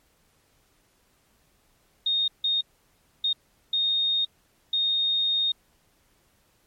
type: tone bursts at uneven times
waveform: sine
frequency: 3698 Hz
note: A#7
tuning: 15 cents flat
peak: -21 dBFS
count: 5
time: 2.06-2.28 / 2.44-2.61 / 3.24-3.33 / 3.73-4.25 / 4.73-5.52 s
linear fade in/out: 5 ms
effects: pink hiss -65 dBFS RMS until 6.66 s + MP3 64 kbps